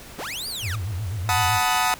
sawtooth linear two-way sweep, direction up then down, 71.7 to 4862 to 1077 Hz, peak -26 dBFS, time 0.18-0.76 s, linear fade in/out 10 ms, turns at 0.48 s
sine tone with vibrato, 98 Hz, G2, in tune, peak -25 dBFS, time 0.61-1.61 s, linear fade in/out 50 ms, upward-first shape sine, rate 7.9 Hz, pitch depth 230 cents each way
sawtooth chord, B dominant seventh, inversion second, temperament equal with one note detuned, 740 / 880 / 987.8 / 1258.2 Hz, F#5 / A5 / B5 / D#6, 0 / 0 / 0 / +19 cents, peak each -20 / -21 / -23 / -21 dBFS, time 1.29-1.94 s, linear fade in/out 0 ms
effects pink hiss -42 dBFS RMS until 1.99 s

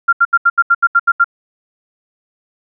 sine tone bursts, 1387 Hz, F6, 12 cents flat, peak -6 dBFS, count 10, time 0.08-1.244 s, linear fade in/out 10 ms, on 48 ms, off 76 ms, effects none

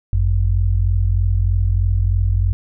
sine tone pair together, 49.89 / 93.1 Hz, G1 / F#2, +31 / +11 cents, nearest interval major seventh, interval 1080 cents, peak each -16 dBFS, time 0.13-2.53 s, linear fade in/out 0 ms, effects none

